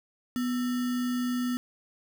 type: tone with sample-and-hold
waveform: sine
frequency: 246.9 Hz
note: B3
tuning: in tune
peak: -26 dBFS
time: 0.36-1.57 s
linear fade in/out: 0 ms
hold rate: 1575 Hz
effects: none